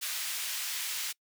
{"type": "high-pass noise", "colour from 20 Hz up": "pink", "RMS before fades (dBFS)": -35, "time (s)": [0.01, 1.13], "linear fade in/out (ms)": 20, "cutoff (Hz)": 2400, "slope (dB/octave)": 12, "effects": ["noise-tail reverb RT60 0.1 s tail -25 dB re dry"]}